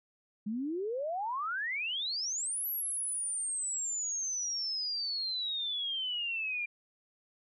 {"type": "exponential two-way sweep", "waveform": "sine", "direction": "up then down", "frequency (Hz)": [201.7, 11900, 2376], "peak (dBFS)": -32, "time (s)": [0.46, 6.66], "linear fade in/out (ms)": 10, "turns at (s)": 2.67, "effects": []}